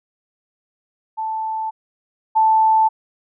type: tone pair in turn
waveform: sine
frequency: 880 / 880 Hz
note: A5 / A5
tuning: 0 / 0 cents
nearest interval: unison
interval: 0 cents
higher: neither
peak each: -21 / -11 dBFS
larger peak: second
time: 1.17-1.71 / 2.35-2.89 s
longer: neither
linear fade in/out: 20 ms
effects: none